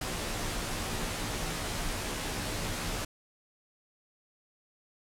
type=noise with comb filter; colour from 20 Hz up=pink; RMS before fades=-34 dBFS; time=0.01-3.05 s; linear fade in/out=5 ms; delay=15 ms; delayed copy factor=-0.7; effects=low-pass 11000 Hz 12 dB/octave